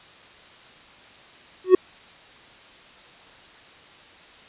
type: tone with exponential growth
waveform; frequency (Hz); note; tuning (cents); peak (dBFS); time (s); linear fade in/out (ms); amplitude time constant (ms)
triangle; 370; F#4; 0; -3; 1.64-1.75; 5; 23
effects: white hiss -48 dBFS RMS until 4.48 s + resampled to 8000 Hz